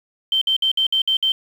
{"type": "tone bursts", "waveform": "sine", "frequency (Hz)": 3118, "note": "G7", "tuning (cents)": -10, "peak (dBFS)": -15, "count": 7, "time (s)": [0.32, 1.32], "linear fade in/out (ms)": 2, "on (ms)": 94, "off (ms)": 57, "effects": ["7-bit"]}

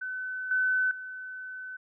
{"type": "tone with level steps", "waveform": "sine", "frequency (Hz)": 1513, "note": "F#6", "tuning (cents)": 38, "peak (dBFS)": [-32, -23, -37], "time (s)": [0.01, 1.77], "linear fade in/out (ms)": 10, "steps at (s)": [0.51, 0.91], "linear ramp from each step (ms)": 2, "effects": []}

